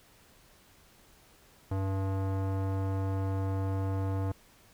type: tone with low-pass filter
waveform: square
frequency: 96.4 Hz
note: G2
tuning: 28 cents flat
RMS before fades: -31 dBFS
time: 1.71-4.32 s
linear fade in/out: 5 ms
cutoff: 970 Hz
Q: 1.1
effects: pink hiss -60 dBFS RMS until 4.73 s